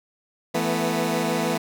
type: chord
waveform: 15% pulse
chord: E suspended fourth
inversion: none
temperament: equal with one note detuned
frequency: 166.73 / 220 / 246.9 Hz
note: E3 / A3 / B3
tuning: +20 / 0 / 0 cents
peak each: -20 / -20 / -20 dBFS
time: 0.54-1.58 s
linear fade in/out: 10 ms
effects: none